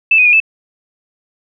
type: tone with pitch steps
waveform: sine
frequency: 2637 / 2498 / 2437 / 2625 Hz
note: E7 / D#7 / D#7 / E7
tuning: 0 / +6 / -37 / -8 cents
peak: -6 dBFS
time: 0.11-0.402 s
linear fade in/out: 5 ms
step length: 73 ms
effects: none